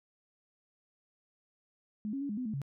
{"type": "tone with pitch steps", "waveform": "sine", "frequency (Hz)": [211.6, 273.9, 282.3, 207.7, 253, 216.7, 138.5], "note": ["G#3", "C#4", "C#4", "G#3", "B3", "A3", "C#3"], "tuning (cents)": [33, -21, 32, 0, 42, -26, -1], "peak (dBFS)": -33, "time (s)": [2.05, 2.617], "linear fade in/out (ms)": 0, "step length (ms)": 81, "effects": []}